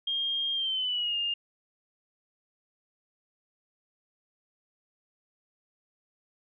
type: tone with pitch glide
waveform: sine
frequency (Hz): 3221 to 2820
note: G7 to F7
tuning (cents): +46 to +16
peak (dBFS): -27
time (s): 0.07-1.34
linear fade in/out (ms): 5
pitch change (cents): -230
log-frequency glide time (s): 0.53-1.17
effects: none